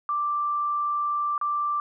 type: tone with dropouts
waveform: sine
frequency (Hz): 1176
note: D6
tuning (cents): +2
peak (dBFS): -23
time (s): 0.09-1.8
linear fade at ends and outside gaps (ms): 1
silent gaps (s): 1.379-1.413
effects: none